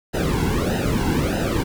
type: noise with flanger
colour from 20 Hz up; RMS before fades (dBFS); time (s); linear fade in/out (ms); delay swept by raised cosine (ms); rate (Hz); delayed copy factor
brown; -21; 0.13-1.64; 20; 0.88 to 1.68; 1.6; -1
effects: none